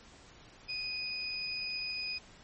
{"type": "tone pair together", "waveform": "sine", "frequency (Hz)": [2489, 4985], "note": ["D#7", "D#8"], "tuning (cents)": [0, 2], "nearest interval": "octave", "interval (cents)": 1202, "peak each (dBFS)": [-38, -37], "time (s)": [0.68, 2.19], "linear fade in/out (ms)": 20, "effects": ["pink hiss -56 dBFS RMS until 2.43 s", "MP3 32 kbps"]}